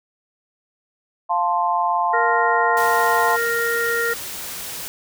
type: chord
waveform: sine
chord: F major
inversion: none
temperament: equal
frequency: 698.5 / 880 / 1046.5 Hz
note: F5 / A5 / C6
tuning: 0 / 0 / 0 cents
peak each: -22 / -21 / -21 dBFS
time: 1.29-3.37 s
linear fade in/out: 20 ms
type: harmonic tone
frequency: 466.2 Hz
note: A#4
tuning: in tune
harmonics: 1 / 3 / 4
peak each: -23 / -23 / -23 dBFS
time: 2.13-4.14 s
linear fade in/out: 10 ms
type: noise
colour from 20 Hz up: white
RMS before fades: -31 dBFS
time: 2.77-4.88 s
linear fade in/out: 0 ms
effects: none